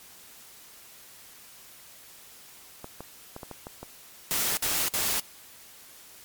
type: clicks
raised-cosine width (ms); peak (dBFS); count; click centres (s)
1; -24; 11; 2.844 / 3.006 / 3.364 / 3.432 / 3.513 / 3.669 / 3.83 / 4.318 / 4.524 / 4.662 / 4.715
type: noise bursts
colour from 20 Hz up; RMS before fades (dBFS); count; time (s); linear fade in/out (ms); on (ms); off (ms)
white; -27; 3; 4.31-5.198; 0; 260; 54
effects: white hiss -50 dBFS RMS until 6.24 s + MP3 96 kbps